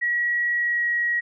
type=tone with pitch glide; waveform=sine; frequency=1917 to 1903.8 Hz; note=A#6 to A#6; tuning=+48 to +36 cents; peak=-20 dBFS; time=0.01-1.21 s; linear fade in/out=20 ms; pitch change=-12 cents; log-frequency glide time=0.54-0.85 s; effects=none